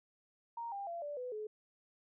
sine tone with pitch steps, 932.3 / 797.7 / 682.5 / 583.9 / 499.6 / 427.5 Hz, A#5 / G5 / F5 / D5 / B4 / A4, 0 / +30 / -40 / -10 / +20 / -50 cents, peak -39 dBFS, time 0.57-1.47 s, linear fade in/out 5 ms, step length 150 ms, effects none

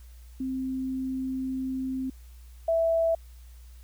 sine tone pair in turn, 261.6 / 659.2 Hz, C4 / E5, 0 / 0 cents, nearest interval octave + major third, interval 1600 cents, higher second, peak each -28 / -21 dBFS, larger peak second, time 0.4-2.1 / 2.68-3.15 s, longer first, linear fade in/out 5 ms, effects added 60 Hz sine -45 dBFS peak until 3.83 s + white hiss -61 dBFS RMS until 3.83 s

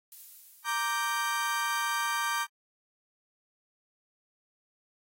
violet noise with exponential decay, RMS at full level -45 dBFS, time 0.12-2.24 s, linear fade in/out 1 ms, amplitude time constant 460 ms
35% pulse chord, G minor, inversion first, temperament equal, 932.3 / 1174.7 / 1568 Hz, Bb5 / D6 / G6, 0 / 0 / 0 cents, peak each -32 / -30 / -31 dBFS, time 0.64-2.47 s, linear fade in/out 50 ms
effects AAC 48 kbps

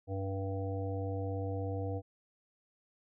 harmonic tone, 97 Hz, G2, 18 cents flat, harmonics 1 / 3 / 5 / 7 / 8, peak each -35 / -42 / -40 / -45 / -49 dBFS, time 0.07-2.02 s, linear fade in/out 50 ms, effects none

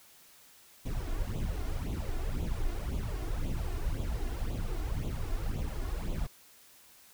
brown noise with flanger, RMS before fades -33 dBFS, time 0.85-6.27 s, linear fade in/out 10 ms, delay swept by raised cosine 0.28 to 2.88 ms, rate 1.9 Hz, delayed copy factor +0.8, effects white hiss -58 dBFS RMS until 7.13 s

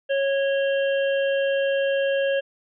harmonic tone with a mistuned harmonic, 550 Hz, C#5, 14 cents flat, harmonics 1 / 3 / 5 / 6, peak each -20 / -30 / -34 / -36 dBFS, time 0.09-2.41 s, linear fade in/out 20 ms, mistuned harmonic 6, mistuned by -85 cents, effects none

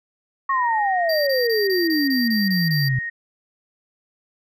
sine exponential sweep, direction down, 1108.7 to 123.5 Hz, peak -18 dBFS, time 0.49-2.99 s, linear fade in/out 5 ms
sine tone, 1864.7 Hz, A#6, in tune, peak -25 dBFS, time 0.49-3.1 s, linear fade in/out 10 ms
square tone bursts, 4699 Hz, D8, in tune, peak -25 dBFS, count 9, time 1.09-2.886 s, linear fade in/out 5 ms, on 180 ms, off 22 ms
effects none

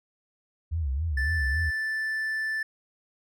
sine tone with vibrato, 73.9 Hz, D2, 11 cents sharp, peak -25 dBFS, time 0.71-1.71 s, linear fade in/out 20 ms, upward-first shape sine, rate 3.6 Hz, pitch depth 220 cents each way
triangle tone, 1760 Hz, A6, in tune, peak -25 dBFS, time 1.17-2.63 s, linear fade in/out 5 ms
effects none

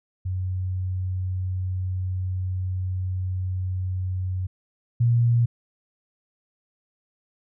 sine tone pair in turn, 92.5 / 118.27 Hz, F#2 / A#2, 0 / +25 cents, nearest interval major third, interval 425 cents, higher second, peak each -24 / -16 dBFS, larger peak second, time 0.25-4.47 / 5-5.46 s, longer first, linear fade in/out 10 ms, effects none

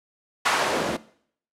white noise with band-pass filter sweep, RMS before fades -24 dBFS, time 0.45-0.97 s, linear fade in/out 10 ms, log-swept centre 1200 to 290 Hz, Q 1, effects noise-tail reverb RT60 0.6 s tail -19 dB re dry + low-pass 11000 Hz 12 dB/octave

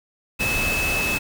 sine tone in noise, 2600 Hz, E7, 24 cents flat, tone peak -22 dBFS, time 0.39-1.19 s, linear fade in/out 20 ms, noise pink, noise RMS -26 dBFS, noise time 0.39-1.19 s, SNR +1 dB, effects none

